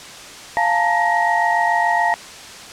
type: tone cluster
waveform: sine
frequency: 696 / 865 / 912 / 1889 Hz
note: F5 / A5 / A#5 / A#6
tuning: -6 / -30 / -38 / +22 cents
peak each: -20 dBFS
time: 0.57-2.14 s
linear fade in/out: 0 ms
effects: white hiss -36 dBFS RMS until 2.72 s + low-pass 7000 Hz 12 dB/octave